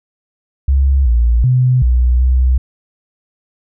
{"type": "tone with pitch steps", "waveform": "sine", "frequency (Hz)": [67.9, 58.4, 126.9, 61.5, 63.5], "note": ["C#2", "A#1", "B2", "B1", "B1"], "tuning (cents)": [-35, 4, 47, -7, 49], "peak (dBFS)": -8, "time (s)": [0.68, 2.58], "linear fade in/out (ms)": 5, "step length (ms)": 380, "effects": []}